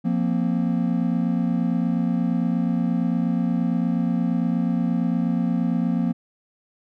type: chord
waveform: triangle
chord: F suspended fourth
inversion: none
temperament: equal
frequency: 174.61 / 233.1 / 261.6 Hz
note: F3 / Bb3 / C4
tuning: 0 / 0 / 0 cents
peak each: -21 / -21 / -25 dBFS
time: 0.04-6.13 s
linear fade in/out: 20 ms
effects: none